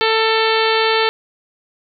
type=harmonic tone; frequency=444.6 Hz; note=A4; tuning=18 cents sharp; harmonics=1 / 2 / 3 / 4 / 5 / 6 / 7 / 8 / 9 / 10; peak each=-17 / -20 / -22 / -23 / -24 / -25 / -25 / -26 / -27 / -27 dBFS; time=0.01-1.09 s; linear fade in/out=0 ms; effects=none